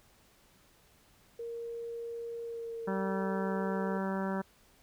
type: tone with pitch glide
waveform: sine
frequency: 466.2 to 449.8 Hz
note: A#4 to A4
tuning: 0 to +38 cents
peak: -37 dBFS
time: 1.39-3.98 s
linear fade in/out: 5 ms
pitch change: -62 cents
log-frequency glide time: 2.43-3.22 s
type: harmonic tone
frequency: 192.6 Hz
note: G3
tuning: 30 cents flat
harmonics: 1 / 2 / 3 / 4 / 5 / 6 / 7 / 8 / 9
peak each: -33 / -39 / -40 / -44 / -41 / -49 / -45 / -46 / -49 dBFS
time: 2.87-4.42 s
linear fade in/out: 10 ms
effects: pink hiss -64 dBFS RMS until 4.82 s